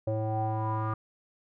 square tone with low-pass filter sweep, 109.4 Hz, A2, 9 cents flat, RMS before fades -30 dBFS, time 0.07-0.94 s, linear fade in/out 5 ms, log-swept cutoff 580 to 1200 Hz, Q 7.7, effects none

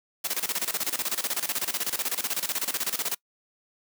white noise with tremolo, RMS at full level -27 dBFS, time 0.24-3.15 s, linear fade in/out 10 ms, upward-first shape square, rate 16 Hz, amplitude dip 80%, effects noise-tail reverb RT60 0.1 s tail -25 dB re dry + high-pass 200 Hz 12 dB/octave

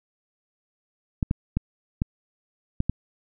clicks, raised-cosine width 5 ms, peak -10 dBFS, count 6, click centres 1.228 / 1.311 / 1.57 / 2.019 / 2.804 / 2.896 s, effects none

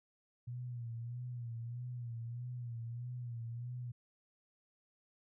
sine tone with vibrato, 119.7 Hz, A#2, 46 cents sharp, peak -40 dBFS, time 0.47-3.92 s, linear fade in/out 10 ms, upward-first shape sine, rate 1.6 Hz, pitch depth 64 cents each way, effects none

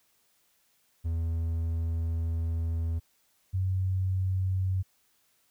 triangle / sine tone pair in turn, 82.41 / 94.03 Hz, E2 / F#2, 0 / +28 cents, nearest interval major second, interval 228 cents, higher second, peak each -25 dBFS, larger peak neither, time 1.04-3 / 3.53-4.83 s, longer first, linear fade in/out 20 ms, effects white hiss -69 dBFS RMS until 5.5 s

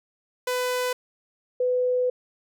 sawtooth / sine tone pair in turn, 500 / 500 Hz, B4 / B4, +21 / +21 cents, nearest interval unison, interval 0 cents, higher neither, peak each -20 dBFS, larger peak neither, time 0.47-0.93 / 1.6-2.1 s, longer second, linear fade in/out 5 ms, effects none

